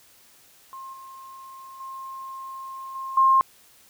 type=tone with level steps; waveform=sine; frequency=1064 Hz; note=C6; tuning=29 cents sharp; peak=-36 / -40 / -34 / -30 / -14 dBFS; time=0.73-3.41 s; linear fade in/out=0 ms; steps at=0.93 / 1.8 / 2.95 / 3.17 s; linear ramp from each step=5 ms; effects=white hiss -55 dBFS RMS until 3.89 s